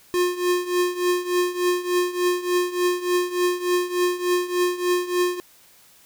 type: tone with tremolo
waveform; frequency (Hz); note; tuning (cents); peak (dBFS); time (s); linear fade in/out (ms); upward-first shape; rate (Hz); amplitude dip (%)
square; 357; F4; +38; -17; 0.14-5.4; 0; triangle; 3.4; 85
effects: white hiss -53 dBFS RMS until 6.05 s